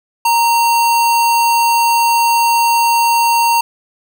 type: tone with sample-and-hold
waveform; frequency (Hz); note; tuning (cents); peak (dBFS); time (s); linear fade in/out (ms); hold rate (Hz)
sine; 932.3; A#5; 0; -9; 0.25-3.61; 5; 3675
effects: none